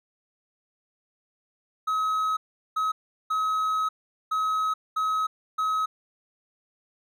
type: tone bursts at uneven times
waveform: triangle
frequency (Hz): 1277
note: D#6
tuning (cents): +45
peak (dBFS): -21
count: 6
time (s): 1.87-2.37 / 2.76-2.92 / 3.3-3.89 / 4.31-4.74 / 4.96-5.27 / 5.58-5.86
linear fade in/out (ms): 10
effects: none